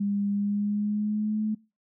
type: tone with pitch glide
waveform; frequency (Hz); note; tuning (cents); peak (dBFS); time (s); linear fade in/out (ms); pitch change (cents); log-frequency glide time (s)
sine; 201.9 to 215.1; G#3 to A3; -49 to -39; -24; 0-1.55; 10; +110; 0.32-1.44
effects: noise-tail reverb RT60 0.3 s tail -24 dB re dry